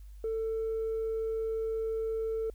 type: tone with tanh clipping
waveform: triangle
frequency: 445.7 Hz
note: A4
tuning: 22 cents sharp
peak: -30 dBFS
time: 0.24-2.5 s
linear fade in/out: 2 ms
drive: 5 dB
effects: added 50 Hz sine -45 dBFS peak until 2.54 s + white hiss -69 dBFS RMS until 2.54 s